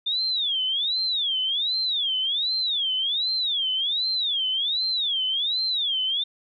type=tone with vibrato; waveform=sine; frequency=3543 Hz; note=A7; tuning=11 cents sharp; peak=-22 dBFS; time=0.06-6.24 s; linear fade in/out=10 ms; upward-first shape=sine; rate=1.3 Hz; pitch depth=270 cents each way; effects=none